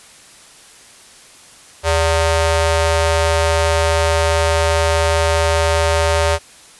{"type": "ring-modulated tone", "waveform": "sawtooth", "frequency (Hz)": 329.6, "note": "E4", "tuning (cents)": 0, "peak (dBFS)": -6, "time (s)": [1.83, 6.39], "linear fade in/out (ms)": 50, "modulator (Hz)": 251, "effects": ["white hiss -43 dBFS RMS until 6.79 s", "resampled to 24000 Hz"]}